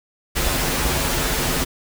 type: noise with comb filter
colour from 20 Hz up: pink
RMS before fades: -21 dBFS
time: 0.35-1.65 s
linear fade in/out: 20 ms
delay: 9.9 ms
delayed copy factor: -0.65
effects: none